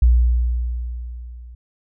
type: tone with level ramp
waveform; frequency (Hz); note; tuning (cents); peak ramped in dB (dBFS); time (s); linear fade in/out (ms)
sine; 60; B1; -49; -8 to -36; 0.02-1.55; 5
effects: none

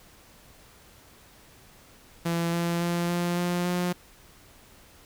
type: tone with pitch steps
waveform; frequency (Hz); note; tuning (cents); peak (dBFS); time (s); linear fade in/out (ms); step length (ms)
sawtooth; 168.9 / 170.67 / 172.45 / 174.25 / 176.07 / 177.91; E3 / F3 / F3 / F3 / F3 / F3; +42 / -40 / -22 / -4 / +14 / +32; -21; 2.25-3.93; 10; 280
effects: pink hiss -54 dBFS RMS until 5.05 s

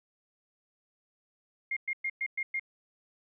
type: tone bursts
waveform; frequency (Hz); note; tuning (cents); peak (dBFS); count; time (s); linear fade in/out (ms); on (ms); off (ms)
sine; 2126; C7; +27; -29; 6; 1.71-2.596; 5; 56; 110
effects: none

